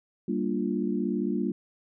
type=chord; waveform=sine; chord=G minor seventh; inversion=none; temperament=equal; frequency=196 / 233.1 / 293.7 / 349.2 Hz; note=G3 / Bb3 / D4 / F4; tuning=0 / 0 / 0 / 0 cents; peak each=-30 / -30 / -32 / -32 dBFS; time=0.28-1.52 s; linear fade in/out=5 ms; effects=none